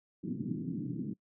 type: band-pass noise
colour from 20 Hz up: pink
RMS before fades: -37 dBFS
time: 0.23-1.14 s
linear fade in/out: 10 ms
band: 130 to 320 Hz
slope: 48 dB/octave
effects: noise-tail reverb RT60 0.1 s tail -23 dB re dry